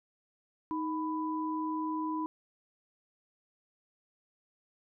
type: tone pair together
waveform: sine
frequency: 313.1 / 994 Hz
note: D#4 / B5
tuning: +11 / +11 cents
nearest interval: octave + minor sixth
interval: 2000 cents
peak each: -33 / -35 dBFS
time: 0.71-2.26 s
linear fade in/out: 0 ms
effects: none